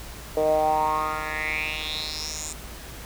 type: tone with band-pass filter sweep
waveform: 10% pulse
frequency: 154.6 Hz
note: D#3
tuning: 11 cents flat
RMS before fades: -26 dBFS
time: 0.37-2.53 s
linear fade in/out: 2 ms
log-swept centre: 520 to 7800 Hz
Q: 5.4
effects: added 56 Hz sine -41 dBFS peak until 3.05 s + pink hiss -41 dBFS RMS until 3.05 s